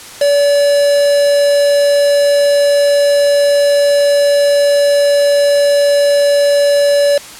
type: tone with quantisation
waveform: triangle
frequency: 573 Hz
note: D5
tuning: 43 cents flat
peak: -6 dBFS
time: 0.21-7.18 s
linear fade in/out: 5 ms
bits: 3
effects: white hiss -32 dBFS RMS until 7.39 s + low-pass 10000 Hz 12 dB/octave